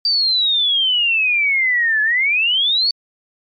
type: exponential two-way sweep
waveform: sine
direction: down then up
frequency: 4699 to 1700 to 4557 Hz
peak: -13 dBFS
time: 0.05-2.91 s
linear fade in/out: 2 ms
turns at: 2.02 s
effects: MP3 64 kbps